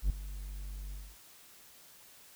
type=tone with ADSR envelope; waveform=triangle; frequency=48.38 Hz; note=G1; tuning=22 cents flat; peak=-21 dBFS; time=0.02-1.17 s; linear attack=79 ms; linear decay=5 ms; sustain=-16 dB; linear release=250 ms; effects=white hiss -57 dBFS RMS until 2.35 s